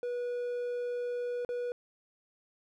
triangle tone with dropouts, 486.8 Hz, B4, 25 cents flat, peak -30 dBFS, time 0.03-1.72 s, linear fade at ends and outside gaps 1 ms, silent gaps 1.449-1.49 s, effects none

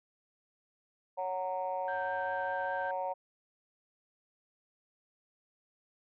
sine chord, F# major, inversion second, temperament just, 555 / 740 / 925 Hz, C#5 / F#5 / A#5, +2 / 0 / -14 cents, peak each -36 dBFS, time 1.17-3.14 s, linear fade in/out 20 ms
sine tone with vibrato, 1568 Hz, G6, in tune, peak -37 dBFS, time 1.88-2.91 s, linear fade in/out 2 ms, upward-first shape triangle, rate 5 Hz, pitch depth 13 cents each way
effects tanh soft clip ceiling -24 dBFS

